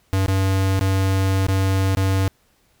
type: tone with dropouts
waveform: square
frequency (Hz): 96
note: G2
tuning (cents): -36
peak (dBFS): -17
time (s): 0.13-2.28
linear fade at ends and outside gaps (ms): 0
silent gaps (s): 0.261-0.282 / 0.793-0.81 / 1.467-1.485 / 1.95-1.971
effects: pink hiss -61 dBFS RMS until 2.8 s